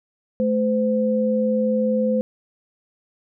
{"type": "tone pair together", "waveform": "sine", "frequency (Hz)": [216.8, 512], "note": ["A3", "C5"], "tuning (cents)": [-25, -38], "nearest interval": "octave + minor third", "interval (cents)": 1487, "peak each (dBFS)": -20, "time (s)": [0.4, 2.21], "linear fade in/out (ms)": 0, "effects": []}